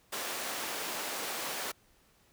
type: high-pass noise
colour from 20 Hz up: pink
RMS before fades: -37 dBFS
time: 0.12-1.72 s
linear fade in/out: 10 ms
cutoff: 440 Hz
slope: 12 dB/octave
effects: pink hiss -66 dBFS RMS until 2.32 s